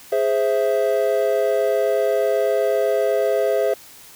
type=chord; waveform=triangle; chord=Ab augmented; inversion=none; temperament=equal; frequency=415.3 / 523.3 / 659.3 Hz; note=Ab4 / C5 / E5; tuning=0 / 0 / 0 cents; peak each=-19 dBFS; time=0.12-3.74 s; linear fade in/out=5 ms; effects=white hiss -44 dBFS RMS until 4.15 s